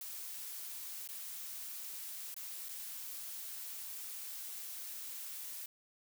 blue noise with dropouts, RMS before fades -45 dBFS, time 0.01-5.66 s, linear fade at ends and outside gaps 2 ms, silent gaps 1.076-1.088 / 2.343-2.364 / 2.686-2.69 s, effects none

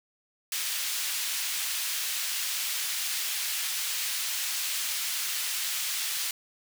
pink high-pass noise, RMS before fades -31 dBFS, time 0.52-6.31 s, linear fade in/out 2 ms, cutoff 2600 Hz, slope 12 dB/octave, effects none

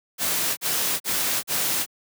white noise bursts, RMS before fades -24 dBFS, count 4, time 0.18-1.863 s, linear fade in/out 50 ms, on 390 ms, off 41 ms, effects high-pass 100 Hz 12 dB/octave

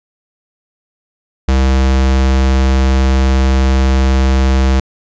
square tone, 65.9 Hz, C2, 13 cents sharp, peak -9 dBFS, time 1.48-4.8 s, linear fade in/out 5 ms, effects resampled to 16000 Hz

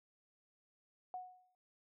sine tone with exponential decay, 734 Hz, F#5, 14 cents flat, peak -39 dBFS, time 1.14-1.55 s, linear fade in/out 1 ms, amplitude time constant 87 ms, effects none

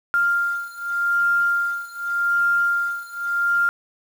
sine beating tone pair, 1396.9 / 1397.75 Hz, F6 / F6, 0 / +1 cents, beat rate 0.85 Hz, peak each -21 / -22 dBFS, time 0.14-3.69 s, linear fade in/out 0 ms, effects 7-bit

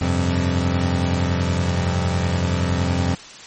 25% pulse chord, F suspended second, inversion none, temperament equal, 87.31 / 98 / 130.81 Hz, F2 / G2 / C3, 0 / 0 / 0 cents, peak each -16 / -22 / -21 dBFS, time 0.01-3.15 s, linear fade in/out 5 ms, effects white hiss -39 dBFS RMS until 3.46 s + MP3 32 kbps

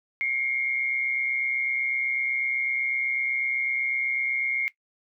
sine tone pair together, 2141 / 2269 Hz, C7 / C#7, +39 / +40 cents, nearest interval minor second, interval 101 cents, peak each -24 / -33 dBFS, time 0.21-4.68 s, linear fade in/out 0 ms, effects noise-tail reverb RT60 0.1 s tail -17 dB re dry

